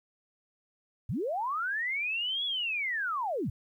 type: linear two-way sweep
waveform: sine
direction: up then down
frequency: 79.2 to 3420 to 79.2 Hz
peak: -29 dBFS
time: 1.09-3.5 s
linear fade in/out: 5 ms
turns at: 2.45 s
effects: 11-bit